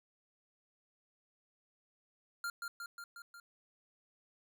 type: tone with echo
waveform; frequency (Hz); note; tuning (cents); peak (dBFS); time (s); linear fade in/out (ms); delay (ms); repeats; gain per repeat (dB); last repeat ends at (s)
square; 1396.9; F6; 0; -37; 2.44-2.5; 2; 180; 5; -3; 3.4
effects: none